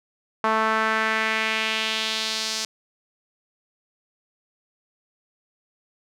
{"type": "tone with band-pass filter sweep", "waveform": "sawtooth", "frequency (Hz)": 220, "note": "A3", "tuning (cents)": 0, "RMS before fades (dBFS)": -24, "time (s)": [0.44, 2.65], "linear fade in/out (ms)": 2, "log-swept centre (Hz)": [1100, 5400], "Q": 2, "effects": []}